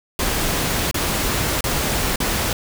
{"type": "noise with dropouts", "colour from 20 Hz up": "pink", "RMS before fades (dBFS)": -21, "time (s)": [0.19, 2.53], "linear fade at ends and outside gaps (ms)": 2, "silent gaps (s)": [[0.912, 0.943], [1.608, 1.64], [2.159, 2.202]], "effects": []}